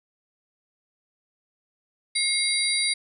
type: tone cluster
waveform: sine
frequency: 2156 / 3886 / 4729 / 9350 Hz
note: C#7 / B7 / D8 / D9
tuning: -49 / -29 / +11 / -9 cents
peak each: -27 dBFS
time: 2.15-2.94 s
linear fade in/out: 10 ms
effects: none